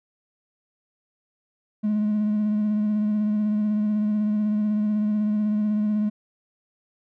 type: tone with vibrato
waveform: triangle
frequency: 211 Hz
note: G#3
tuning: 28 cents sharp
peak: -17 dBFS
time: 1.83-6.1 s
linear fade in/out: 20 ms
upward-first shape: sine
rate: 16 Hz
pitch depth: 23 cents each way
effects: tanh soft clip ceiling -15 dBFS